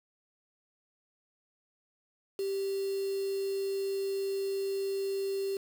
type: tone with quantisation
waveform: sine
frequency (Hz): 391.6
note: G4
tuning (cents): -2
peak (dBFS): -30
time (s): 2.39-5.57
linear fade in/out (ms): 2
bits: 7
effects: none